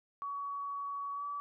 sine tone with pitch glide, 1128 to 1148.4 Hz, C#6 to D6, +30 to -39 cents, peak -36 dBFS, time 0.22-1.4 s, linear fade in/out 0 ms, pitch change +31 cents, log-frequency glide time 1.14-1.24 s, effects none

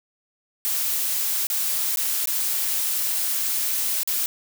blue noise with dropouts, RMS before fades -24 dBFS, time 0.65-4.26 s, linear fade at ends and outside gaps 0 ms, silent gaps 1.469-1.501 / 1.96-1.972 / 2.257-2.273 / 4.032-4.075 s, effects none

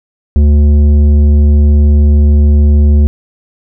sine tone with tanh clipping, 73.42 Hz, D2, in tune, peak -5 dBFS, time 0.36-3.07 s, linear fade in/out 0 ms, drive 10 dB, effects none

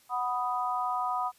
sine chord, B major, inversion second, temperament equal, 740 / 987.8 / 1244.5 Hz, F#5 / B5 / D#6, 0 / 0 / 0 cents, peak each -32 dBFS, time 0.09-1.32 s, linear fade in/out 50 ms, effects white hiss -62 dBFS RMS until 1.38 s + resampled to 32000 Hz

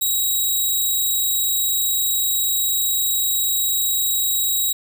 5% pulse tone, 3831 Hz, A#7, 47 cents sharp, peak -10 dBFS, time 0.01-4.73 s, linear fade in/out 10 ms, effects none

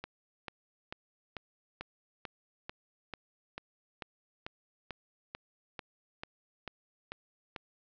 click train, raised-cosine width 0.3 ms, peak -23 dBFS, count 18, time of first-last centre 0.04-7.562 s, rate 2.26 Hz, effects low-pass 5000 Hz 12 dB/octave

